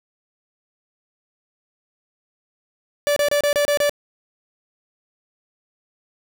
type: tone bursts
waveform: 45% pulse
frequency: 581 Hz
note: D5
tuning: 19 cents flat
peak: -16 dBFS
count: 7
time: 3.07-3.895 s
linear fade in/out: 0 ms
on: 93 ms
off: 29 ms
effects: none